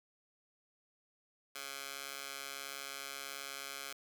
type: tone with high-pass filter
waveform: 15% pulse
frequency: 138.59 Hz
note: C#3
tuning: in tune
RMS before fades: -45 dBFS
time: 1.55-3.93 s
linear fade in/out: 5 ms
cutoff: 1400 Hz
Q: 0.51
effects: none